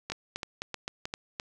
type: two click trains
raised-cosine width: 0.2 ms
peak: -16 / -17 dBFS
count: 6 / 4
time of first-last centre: 0.1-1.399 / 0.12-1.055 s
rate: 3.85 / 3.21 Hz
effects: none